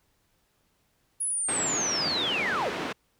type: linear sweep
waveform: sine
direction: down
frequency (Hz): 10548 to 349.2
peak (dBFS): -26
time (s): 1.2-2.7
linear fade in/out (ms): 10
type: band-pass noise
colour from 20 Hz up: pink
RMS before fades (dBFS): -33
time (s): 1.48-2.93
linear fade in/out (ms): 10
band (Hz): 210 to 3100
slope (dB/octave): 12
effects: pink hiss -70 dBFS RMS until 3.19 s